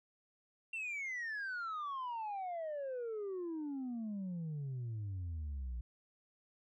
sine exponential sweep, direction down, 2738 to 57.4 Hz, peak -36 dBFS, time 0.73-5.81 s, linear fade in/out 5 ms, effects tanh soft clip ceiling -37 dBFS

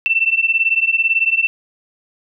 sine beating tone pair, 2671 / 2689 Hz, E7 / E7, +22 / +34 cents, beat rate 18 Hz, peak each -16 dBFS, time 0.06-1.47 s, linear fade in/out 0 ms, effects none

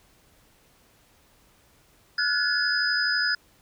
sine tone cluster, 1399 / 1471 / 1710 / 5000 Hz, F6 / F#6 / A6 / D#8, +3 / -11 / -50 / +8 cents, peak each -33 / -26 / -27 / -26 dBFS, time 2.18-3.35 s, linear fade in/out 5 ms, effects pink hiss -60 dBFS RMS until 3.61 s

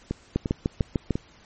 two click trains, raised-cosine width 3 ms, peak -9 / -13 dBFS, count 6 / 4, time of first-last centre 0.36-1.107 / 0.11-1.155 s, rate 6.69 / 2.87 Hz, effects pink hiss -54 dBFS RMS until 1.45 s + MP3 32 kbps

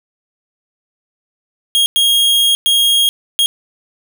45% pulse tone bursts at uneven times, 3262 Hz, G#7, 32 cents flat, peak -9 dBFS, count 4, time 1.75-1.86 / 1.96-2.55 / 2.66-3.09 / 3.39-3.46 s, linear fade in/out 0 ms, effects none

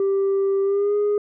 sine tone with pitch glide, 392 to 413.4 Hz, G4 to G#4, 0 to -8 cents, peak -15 dBFS, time 0-1.18 s, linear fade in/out 2 ms, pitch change +92 cents, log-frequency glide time 0.63-0.95 s, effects tanh soft clip ceiling -16 dBFS

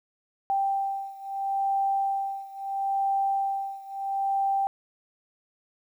sine beating tone pair, 785 / 785.75 Hz, G5 / G5, +2 / +4 cents, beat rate 0.75 Hz, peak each -27 / -29 dBFS, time 0.5-4.67 s, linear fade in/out 0 ms, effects 10-bit

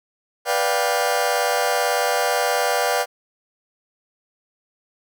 sawtooth chord, G dominant seventh, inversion first, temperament just, 490 / 588 / 705.6 / 784 Hz, B4 / D5 / F5 / G5, -14 / +2 / +18 / 0 cents, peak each -20 dBFS, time 0.45-3.06 s, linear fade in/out 50 ms, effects none

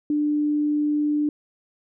sine tone, 297 Hz, D4, 20 cents sharp, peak -19 dBFS, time 0.1-1.29 s, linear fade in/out 2 ms, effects none

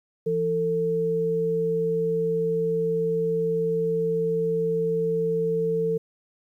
sine tone pair together, 168.32 / 450 Hz, E3 / A4, +36 / +39 cents, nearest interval octave + perfect fourth, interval 1703 cents, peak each -29 / -22 dBFS, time 0.26-5.98 s, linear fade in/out 10 ms, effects 10-bit

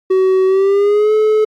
triangle tone with pitch glide, 377.1 to 430.7 Hz, F#4 to A4, +33 to -37 cents, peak -7 dBFS, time 0.1-1.45 s, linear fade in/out 10 ms, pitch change +230 cents, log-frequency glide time 0.46-1.13 s, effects AAC 64 kbps

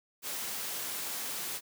white high-pass noise, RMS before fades -37 dBFS, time 0.22-1.61 s, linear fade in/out 50 ms, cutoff 150 Hz, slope 12 dB/octave, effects none

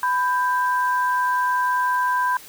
sine tone pair together, 997 / 1577.6 Hz, B5 / G6, +16 / +11 cents, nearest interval minor sixth, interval 795 cents, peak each -19 / -24 dBFS, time 0.03-2.37 s, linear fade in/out 2 ms, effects white hiss -43 dBFS RMS until 2.48 s

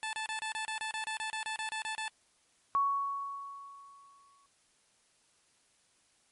15% pulse tone bursts, 876 Hz, A5, 8 cents flat, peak -28 dBFS, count 16, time 0.03-2.08 s, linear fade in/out 0 ms, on 100 ms, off 30 ms
sine tone with exponential decay, 1115 Hz, C#6, 10 cents sharp, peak -24 dBFS, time 2.75-4.46 s, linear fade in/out 0 ms, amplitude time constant 370 ms
effects white hiss -69 dBFS RMS until 6.31 s + MP3 48 kbps

